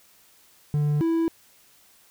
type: tone pair in turn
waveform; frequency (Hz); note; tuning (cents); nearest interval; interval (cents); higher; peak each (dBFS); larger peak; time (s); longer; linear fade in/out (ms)
triangle; 147.8 / 329.4; D3 / E4; +11 / -1; octave + major second; 1388; second; -18; neither; 0.74-1.01 / 1.01-1.28; neither; 0
effects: white hiss -57 dBFS RMS until 2.1 s